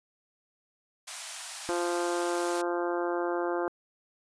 white high-pass noise, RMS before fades -38 dBFS, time 1.07-2.62 s, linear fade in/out 10 ms, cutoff 610 Hz, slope 96 dB/octave
harmonic tone, 174.1 Hz, F3, 5 cents flat, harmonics 2 / 3 / 4 / 5 / 6 / 7 / 8 / 9, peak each -30 / -34 / -36 / -38 / -40 / -41 / -42 / -43 dBFS, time 1.69-3.68 s, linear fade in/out 0 ms
effects resampled to 22050 Hz

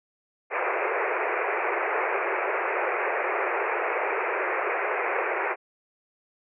pink band-pass noise, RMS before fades -27 dBFS, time 0.5-5.56 s, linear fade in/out 50 ms, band 360 to 2500 Hz, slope 96 dB/octave, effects none

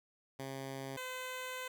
10% pulse tone pair in turn, 135 / 510.7 Hz, C#3 / C5, -45 / -42 cents, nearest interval octave + major seventh, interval 2303 cents, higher second, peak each -33 / -32 dBFS, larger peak second, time 0.39-0.97 / 0.97-1.68 s, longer second, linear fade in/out 5 ms, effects none

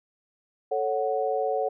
sine chord, F# minor, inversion first, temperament equal, 440 / 554.4 / 740 Hz, A4 / C#5 / F#5, 0 / 0 / 0 cents, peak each -28 dBFS, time 0.71-1.69 s, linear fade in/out 10 ms, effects none

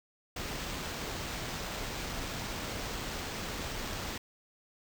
pink noise with sample-and-hold, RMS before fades -38 dBFS, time 0.36-4.18 s, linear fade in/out 5 ms, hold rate 11025 Hz, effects none

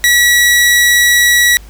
sawtooth tone, 1934 Hz, B6, 37 cents flat, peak -3 dBFS, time 0.04-1.57 s, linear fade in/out 0 ms, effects added 51 Hz sine -32 dBFS peak until 1.69 s + pink hiss -42 dBFS RMS until 1.69 s

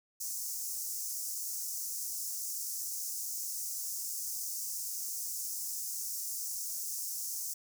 pink high-pass noise, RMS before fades -38 dBFS, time 0.2-7.54 s, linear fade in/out 10 ms, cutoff 5500 Hz, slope 48 dB/octave, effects none

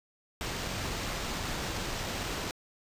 pink noise with sample-and-hold, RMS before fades -35 dBFS, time 0.41-2.51 s, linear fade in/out 0 ms, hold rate 11025 Hz, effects resampled to 32000 Hz

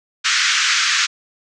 pink band-pass noise, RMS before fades -17 dBFS, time 0.24-1.07 s, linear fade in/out 20 ms, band 1300 to 6900 Hz, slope 48 dB/octave, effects none

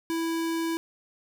square tone, 329.6 Hz, E4, in tune, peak -27 dBFS, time 0.1-0.77 s, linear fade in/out 0 ms, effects none

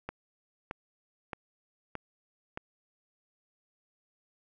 click train, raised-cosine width 0.5 ms, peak -21 dBFS, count 5, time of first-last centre 0.09-2.574 s, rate 1.61 Hz, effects none

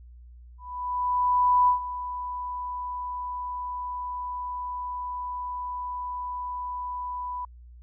sine tone with ADSR envelope, 991 Hz, B5, 6 cents sharp, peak -16 dBFS, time 0.58-7.45 s, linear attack 1100 ms, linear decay 110 ms, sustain -14 dB, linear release 3 ms, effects added 60 Hz sine -45 dBFS peak until 7.82 s

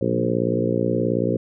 harmonic tone with a mistuned harmonic, 58.6 Hz, A#1, 10 cents sharp, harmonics 2 / 3 / 4 / 5 / 6 / 7 / 8 / 9, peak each -27 / -27 / -27 / -27 / -27 / -27 / -27 / -27 dBFS, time 0.01-1.37 s, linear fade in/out 5 ms, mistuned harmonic 3, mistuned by +25 cents, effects none

